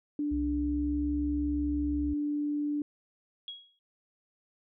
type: tone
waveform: sine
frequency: 293.7 Hz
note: D4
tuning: in tune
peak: -28 dBFS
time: 0.19-2.82 s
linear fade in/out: 2 ms
type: tone with pitch glide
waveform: sine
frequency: 65.41 to 67.99 Hz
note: C2 to C#2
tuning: 0 to -33 cents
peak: -33 dBFS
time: 0.31-2.14 s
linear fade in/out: 10 ms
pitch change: +67 cents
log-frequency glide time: 0.41-1.1 s
type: tone with exponential decay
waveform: sine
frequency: 3312 Hz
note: G#7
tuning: 5 cents flat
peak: -35 dBFS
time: 3.48-3.79 s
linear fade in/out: 1 ms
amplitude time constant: 67 ms
effects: none